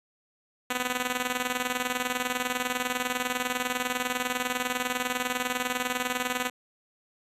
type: tone with tremolo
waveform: 5% pulse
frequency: 250 Hz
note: B3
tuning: 21 cents sharp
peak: -14 dBFS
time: 0.7-6.5 s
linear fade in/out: 5 ms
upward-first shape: square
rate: 20 Hz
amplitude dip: 65%
effects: resampled to 32000 Hz